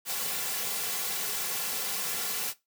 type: noise with comb filter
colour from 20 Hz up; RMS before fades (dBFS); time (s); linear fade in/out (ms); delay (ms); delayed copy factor
white; -32; 0.05-2.54; 50; 3.2; -0.8
effects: noise-tail reverb RT60 0.2 s tail -18 dB re dry + high-pass 200 Hz 12 dB/octave